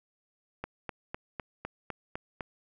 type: click train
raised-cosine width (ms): 0.5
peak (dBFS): -20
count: 8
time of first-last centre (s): 0.64-2.408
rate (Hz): 3.96
effects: none